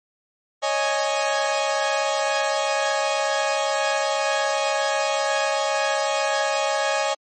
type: chord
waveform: sawtooth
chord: C# suspended second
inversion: none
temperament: equal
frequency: 554.4 / 622.3 / 830.6 Hz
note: C#5 / D#5 / G#5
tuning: 0 / 0 / 0 cents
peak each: -21 dBFS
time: 0.62-7.15 s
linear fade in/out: 20 ms
effects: MP3 32 kbps